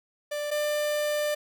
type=tone pair in turn; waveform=45% pulse; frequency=590 / 595.1 Hz; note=D5 / D5; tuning=+8 / +23 cents; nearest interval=unison; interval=15 cents; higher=second; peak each=-29 / -25 dBFS; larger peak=second; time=0.31-0.51 / 0.51-1.35 s; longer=second; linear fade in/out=10 ms; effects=none